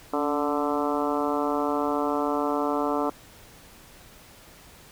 harmonic tone with a mistuned harmonic, 146.83 Hz, D3, in tune, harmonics 2 / 3 / 4 / 5 / 6 / 7 / 8 / 9, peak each -28 / -30 / -31 / -32 / -33 / -33 / -34 / -35 dBFS, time 0.13-3.1 s, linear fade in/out 5 ms, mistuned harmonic 2, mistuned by -42 cents, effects pink hiss -50 dBFS RMS until 4.91 s

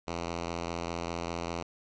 5% pulse tone, 85 Hz, F2, 46 cents flat, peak -22 dBFS, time 0.07-1.63 s, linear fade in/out 10 ms, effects resampled to 16000 Hz + 10-bit

